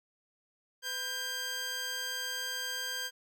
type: tone pair together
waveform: 15% pulse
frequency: 501 / 1590.6 Hz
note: B4 / G6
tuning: +25 / +25 cents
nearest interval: octave + minor sixth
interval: 2000 cents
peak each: -40 / -28 dBFS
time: 0.82-3.11 s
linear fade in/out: 50 ms
effects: none